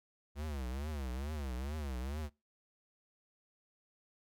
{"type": "tone with vibrato", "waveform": "square", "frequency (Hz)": 69.3, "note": "C#2", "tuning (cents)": 0, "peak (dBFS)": -38, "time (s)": [0.35, 2.3], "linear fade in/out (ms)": 50, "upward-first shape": "triangle", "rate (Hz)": 2.3, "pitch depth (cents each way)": 240, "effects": ["noise-tail reverb RT60 0.3 s tail -26 dB re dry"]}